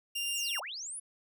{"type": "tone", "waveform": "sawtooth", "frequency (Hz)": 2794, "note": "F7", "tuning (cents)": 0, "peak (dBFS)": -29, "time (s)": [0.15, 0.6], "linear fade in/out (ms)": 10}
{"type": "linear two-way sweep", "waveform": "sine", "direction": "down then up", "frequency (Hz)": [10548, 524, 10548], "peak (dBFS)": -38, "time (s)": [0.26, 1], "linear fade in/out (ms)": 10, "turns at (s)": 0.6}
{"effects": []}